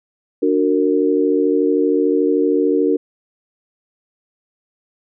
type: chord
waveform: sine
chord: D augmented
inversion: none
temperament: just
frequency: 293.7 / 367.1 / 458.9 Hz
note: D4 / F#4 / A#4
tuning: 0 / -14 / -27 cents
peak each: -17 / -18 / -17 dBFS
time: 0.42-2.97 s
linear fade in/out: 10 ms
effects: none